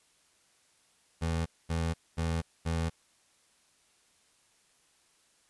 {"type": "tone bursts", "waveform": "25% pulse", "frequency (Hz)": 82.41, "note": "E2", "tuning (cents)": 0, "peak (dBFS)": -25, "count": 4, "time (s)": [1.21, 2.9], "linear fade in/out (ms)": 20, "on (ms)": 250, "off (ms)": 230, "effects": ["white hiss -67 dBFS RMS until 5.49 s", "resampled to 24000 Hz"]}